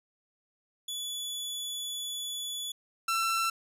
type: tone pair in turn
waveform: sawtooth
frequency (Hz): 3430 / 1343.2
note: A7 / E6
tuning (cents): -45 / +32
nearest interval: octave + major third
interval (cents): 1623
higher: first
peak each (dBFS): -31 / -23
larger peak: second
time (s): 0.88-2.72 / 3.08-3.5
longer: first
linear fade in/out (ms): 5
effects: resampled to 32000 Hz